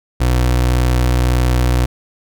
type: tone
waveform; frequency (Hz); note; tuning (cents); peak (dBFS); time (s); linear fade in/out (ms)
30% pulse; 61.74; B1; 0; -9; 0.2-1.86; 10
effects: none